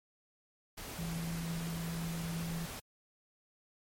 sine tone in noise, 166.7 Hz, E3, 20 cents sharp, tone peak -36 dBFS, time 0.98-2.66 s, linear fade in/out 10 ms, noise pink, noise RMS -44 dBFS, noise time 0.77-2.8 s, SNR +5 dB, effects MP3 64 kbps

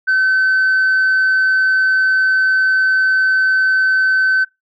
sine tone, 1529 Hz, G6, 44 cents flat, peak -9 dBFS, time 0.07-4.45 s, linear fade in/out 20 ms, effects noise-tail reverb RT60 0.2 s tail -23 dB re dry + tanh soft clip ceiling -9 dBFS

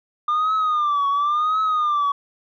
sine tone with vibrato, 1201 Hz, D6, 38 cents sharp, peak -15 dBFS, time 0.28-2.12 s, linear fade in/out 5 ms, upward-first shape triangle, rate 0.94 Hz, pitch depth 130 cents each way, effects tanh soft clip ceiling -16 dBFS

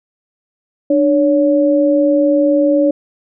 sine tone pair together, 298 / 562.5 Hz, D4 / C#5, +25 / +25 cents, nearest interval major seventh, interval 1100 cents, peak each -12 dBFS, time 0.9-2.91 s, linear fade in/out 5 ms, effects none

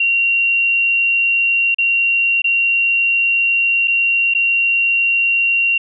sine tone with dropouts, 2754 Hz, F7, 25 cents flat, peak -12 dBFS, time 0-5.78 s, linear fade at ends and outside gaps 5 ms, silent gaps 1.746-1.784 / 2.42-2.442 / 3.875-3.879 / 4.339-4.348 s, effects none

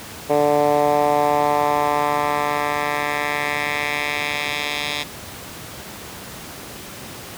10% pulse tone with band-pass filter sweep, 146.83 Hz, D3, in tune, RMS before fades -20 dBFS, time 0.29-5.04 s, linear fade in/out 20 ms, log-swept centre 550 to 3400 Hz, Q 1.7, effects pink hiss -35 dBFS RMS until 7.37 s + high-pass 80 Hz 12 dB/octave

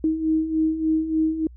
sine beating tone pair, 314.1 / 317.5 Hz, D#4 / D#4, +16 / +35 cents, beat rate 3.4 Hz, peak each -26 / -20 dBFS, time 0.04-1.47 s, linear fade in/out 2 ms, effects added 60 Hz sine -41 dBFS peak until 1.56 s

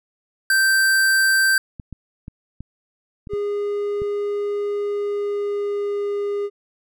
square tone, 1562 Hz, G6, 7 cents flat, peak -15 dBFS, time 0.5-1.58 s, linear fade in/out 2 ms
clicks, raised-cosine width 5 ms, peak -21 dBFS, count 7, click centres 1.798 / 1.927 / 2.281 / 2.606 / 3.272 / 3.335 / 4.019 s
triangle tone with pitch glide, 409.7 to 407.1 Hz, G#4 to G#4, -24 to -35 cents, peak -19 dBFS, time 3.29-6.5 s, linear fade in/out 50 ms, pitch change -11 cents, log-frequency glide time 4.81-6.12 s
effects none

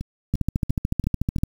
two click trains, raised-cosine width 5 ms, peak -17 / -9 dBFS, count 5 / 16, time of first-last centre 0.01-1.385 / 0.34-1.435 s, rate 2.91 / 13.7 Hz, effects 7-bit

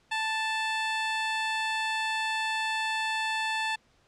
15% pulse tone, 880 Hz, A5, in tune, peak -21 dBFS, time 0.11-3.76 s, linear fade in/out 10 ms, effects pink hiss -65 dBFS RMS until 4.07 s + low-pass 6000 Hz 12 dB/octave

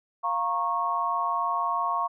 sine chord, Bb minor, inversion second, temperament equal with one note detuned, 698.5 / 932.3 / 1098.5 Hz, F5 / Bb5 / Db6, 0 / 0 / -16 cents, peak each -31 / -30 / -26 dBFS, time 0.23-2.08 s, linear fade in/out 20 ms, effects none

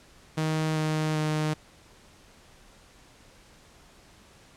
sawtooth tone with pitch steps, 157 / 155.47 / 153.95 Hz, D#3 / D#3 / D#3, +16 / -1 / -18 cents, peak -21 dBFS, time 0.37-1.54 s, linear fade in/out 10 ms, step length 390 ms, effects pink hiss -55 dBFS RMS until 4.56 s + low-pass 9000 Hz 12 dB/octave

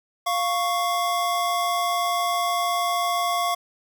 square tone pair together, 698.4 / 1108.7 Hz, F5 / C#6, 0 / 0 cents, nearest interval minor sixth, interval 800 cents, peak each -25 dBFS, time 0.26-3.55 s, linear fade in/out 10 ms, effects none

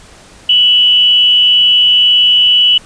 sine tone with amplitude modulation, 2960 Hz, F#7, in tune, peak -3 dBFS, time 0.49-2.78 s, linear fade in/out 5 ms, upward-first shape sine, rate 258 Hz, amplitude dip 45%, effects pink hiss -39 dBFS RMS until 2.85 s + resampled to 22050 Hz

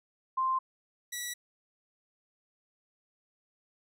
sine / 10% pulse tone pair in turn, 1046.5 / 1945 Hz, C6 / B6, 0 / -27 cents, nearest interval major seventh, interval 1073 cents, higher second, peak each -26 dBFS, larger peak neither, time 0.37-0.59 / 1.12-1.34 s, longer neither, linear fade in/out 10 ms, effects none

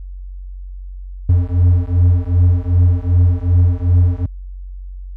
triangle beating tone pair, 87.2 / 89.8 Hz, F2 / F2, -2 / +49 cents, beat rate 2.6 Hz, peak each -11 dBFS, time 1.29-4.26 s, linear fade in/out 5 ms, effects added 46 Hz sine -27 dBFS peak until 5.16 s

